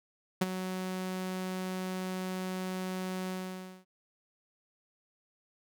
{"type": "tone with ADSR envelope", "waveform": "sawtooth", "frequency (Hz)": 185.7, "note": "F#3", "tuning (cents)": 7, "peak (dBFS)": -19, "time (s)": [0.41, 3.85], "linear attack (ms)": 8, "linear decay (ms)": 28, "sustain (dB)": -11, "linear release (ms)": 560, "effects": []}